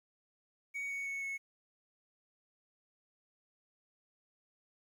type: tone with pitch steps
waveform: triangle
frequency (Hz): 2242 / 2227 / 2211 / 2196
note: C#7 / C#7 / C#7 / C#7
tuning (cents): +19 / +7 / -5 / -17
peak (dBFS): -35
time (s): 0.74-1.38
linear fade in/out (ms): 20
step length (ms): 160
effects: 11-bit